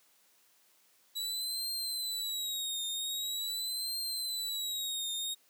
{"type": "tone with vibrato", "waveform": "sawtooth", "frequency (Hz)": 3910, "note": "B7", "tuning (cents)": -18, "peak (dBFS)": -31, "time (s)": [1.15, 5.35], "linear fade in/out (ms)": 20, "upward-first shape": "triangle", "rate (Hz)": 0.44, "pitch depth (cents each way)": 120, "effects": ["white hiss -67 dBFS RMS until 5.49 s", "high-pass 200 Hz 12 dB/octave"]}